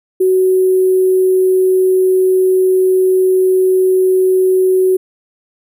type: tone with sample-and-hold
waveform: sine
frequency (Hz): 373.5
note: F#4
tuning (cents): +16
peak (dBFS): -8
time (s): 0.2-4.97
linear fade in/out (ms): 10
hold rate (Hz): 11025
effects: none